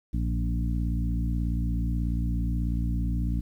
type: harmonic tone with a mistuned harmonic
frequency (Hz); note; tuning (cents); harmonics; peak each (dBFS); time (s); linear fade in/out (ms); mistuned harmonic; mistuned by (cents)
58.27; A#1; 0; 1 / 2 / 3 / 4 / 5; -26 / -32 / -33 / -36 / -38; 0.13-3.41; 10; 2; -23
effects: 10-bit